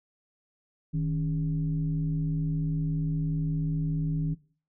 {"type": "tone with frequency modulation", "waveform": "sine", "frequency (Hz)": 155.56, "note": "D#3", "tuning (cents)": 0, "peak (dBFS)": -25, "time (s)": [0.93, 4.35], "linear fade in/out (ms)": 20, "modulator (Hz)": 123, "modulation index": 0.55, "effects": ["noise-tail reverb RT60 0.4 s tail -19 dB re dry"]}